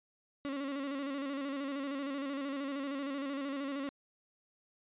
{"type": "tone with vibrato", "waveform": "35% pulse", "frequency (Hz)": 277.2, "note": "C#4", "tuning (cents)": 0, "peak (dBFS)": -34, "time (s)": [0.45, 3.89], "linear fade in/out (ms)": 0, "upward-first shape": "square", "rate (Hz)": 13, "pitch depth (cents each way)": 48, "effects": ["resampled to 8000 Hz"]}